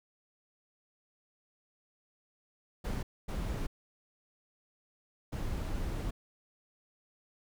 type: noise bursts at uneven times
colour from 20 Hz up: brown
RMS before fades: -35 dBFS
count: 3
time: 2.84-3.03 / 3.28-3.67 / 5.32-6.11 s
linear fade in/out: 10 ms
effects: none